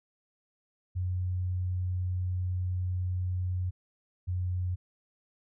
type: tone pair in turn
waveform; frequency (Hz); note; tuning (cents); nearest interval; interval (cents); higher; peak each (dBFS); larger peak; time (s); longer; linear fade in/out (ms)
sine; 91 / 90.52; F#2 / F#2; -28 / -37; unison; 9; first; -28; neither; 0.95-3.71 / 4.27-4.76; first; 20
effects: none